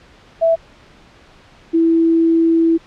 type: tone pair in turn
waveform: sine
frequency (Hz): 659 / 329.5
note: E5 / E4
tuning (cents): -1 / -1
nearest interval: octave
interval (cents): 1200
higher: first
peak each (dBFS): -10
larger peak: neither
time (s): 0.41-0.56 / 1.73-2.78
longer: second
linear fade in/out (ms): 20
effects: pink hiss -46 dBFS RMS until 2.86 s + low-pass 4000 Hz 12 dB/octave